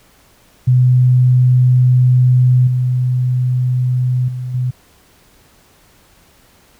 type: tone with level steps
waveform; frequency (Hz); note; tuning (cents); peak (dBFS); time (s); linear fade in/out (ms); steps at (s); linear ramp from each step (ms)
sine; 126; B2; +35; -7 / -12 / -20 / -14; 0.67-4.71; 10; 2.67 / 4.28 / 4.54; 5
effects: pink hiss -50 dBFS RMS until 6.79 s